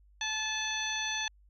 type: harmonic tone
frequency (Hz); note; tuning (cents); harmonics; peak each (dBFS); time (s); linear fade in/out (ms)
868; A5; -24; 1 / 2 / 3 / 4 / 5 / 7; -40 / -37 / -38 / -36 / -43 / -39; 0.21-1.28; 2
effects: added 50 Hz sine -58 dBFS peak until 1.49 s